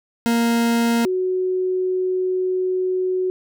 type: tone pair in turn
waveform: 40% pulse / sine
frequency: 233.1 / 370 Hz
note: A#3 / F#4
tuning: 0 / 0 cents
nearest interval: minor sixth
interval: 800 cents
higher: second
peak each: -15 / -18 dBFS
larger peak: first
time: 0.26-1.05 / 1.05-3.3 s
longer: second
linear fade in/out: 0 ms
effects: none